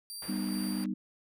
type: tone with tremolo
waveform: 20% pulse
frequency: 4699 Hz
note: D8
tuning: in tune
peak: -34 dBFS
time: 0.1-0.84 s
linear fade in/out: 0 ms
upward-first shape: square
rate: 2.4 Hz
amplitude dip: 25%
type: low-pass noise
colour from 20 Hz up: white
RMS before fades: -49 dBFS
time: 0.22-0.86 s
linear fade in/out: 2 ms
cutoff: 1800 Hz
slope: 12 dB/octave
type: chord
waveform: sine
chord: G augmented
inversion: none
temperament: just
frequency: 196 / 245 / 306.2 Hz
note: G3 / B3 / D#4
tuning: 0 / -14 / -28 cents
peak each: -33 / -36 / -37 dBFS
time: 0.28-0.94 s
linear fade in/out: 10 ms
effects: none